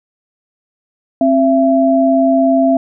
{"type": "tone pair together", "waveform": "sine", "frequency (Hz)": [266.3, 671], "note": ["C4", "E5"], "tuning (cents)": [31, 31], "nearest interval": "octave + major third", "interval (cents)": 1600, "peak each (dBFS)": -11, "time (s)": [1.21, 2.77], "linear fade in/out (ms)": 2, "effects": []}